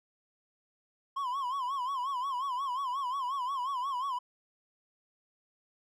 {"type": "tone with vibrato", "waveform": "triangle", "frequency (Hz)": 1048, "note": "C6", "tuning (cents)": 2, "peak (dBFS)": -29, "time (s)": [1.16, 4.19], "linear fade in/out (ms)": 10, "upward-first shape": "sine", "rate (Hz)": 5.6, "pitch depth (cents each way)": 130, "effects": []}